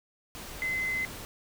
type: tone in noise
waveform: sine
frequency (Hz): 2049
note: C7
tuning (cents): -37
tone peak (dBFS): -28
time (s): 0.62-1.05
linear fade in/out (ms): 0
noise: pink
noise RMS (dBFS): -42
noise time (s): 0.35-1.25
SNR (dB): +11
effects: none